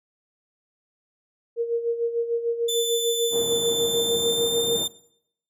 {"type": "tone with tremolo", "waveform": "sine", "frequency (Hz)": 466.9, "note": "A#4", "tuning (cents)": 3, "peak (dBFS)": -19, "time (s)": [1.56, 4.8], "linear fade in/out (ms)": 50, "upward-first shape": "sine", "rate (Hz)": 6.7, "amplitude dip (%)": 65}
{"type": "tone with pitch glide", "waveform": "sawtooth", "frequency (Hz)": [3520, 3592], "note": ["A7", "A7"], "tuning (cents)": [0, 35], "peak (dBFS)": -21, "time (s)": [2.68, 4.88], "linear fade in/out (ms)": 10, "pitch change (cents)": 35, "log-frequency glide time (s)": [3.43, 4.61]}
{"type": "band-pass noise", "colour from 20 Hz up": "pink", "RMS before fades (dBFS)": -36, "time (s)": [3.3, 4.89], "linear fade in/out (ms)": 50, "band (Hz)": [190, 620], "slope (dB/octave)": 12}
{"effects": ["noise-tail reverb RT60 0.7 s tail -18 dB re dry"]}